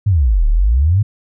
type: exponential two-way sweep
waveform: sine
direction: down then up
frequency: 110 to 34.83 to 110 Hz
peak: -9 dBFS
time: 0.06-1.03 s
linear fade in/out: 10 ms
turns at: 0.47 s
effects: none